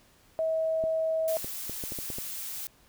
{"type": "tone", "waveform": "sine", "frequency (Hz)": 643, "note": "E5", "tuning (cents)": -43, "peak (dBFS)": -25, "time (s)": [0.39, 1.37], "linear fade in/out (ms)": 0}
{"type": "clicks", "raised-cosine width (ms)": 2, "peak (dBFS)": -25, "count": 8, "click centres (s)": [0.839, 1.445, 1.696, 1.838, 1.921, 1.988, 2.102, 2.185]}
{"type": "noise", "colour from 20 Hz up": "blue", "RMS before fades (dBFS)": -37, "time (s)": [1.28, 2.67], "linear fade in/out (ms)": 0}
{"effects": ["pink hiss -61 dBFS RMS until 2.88 s"]}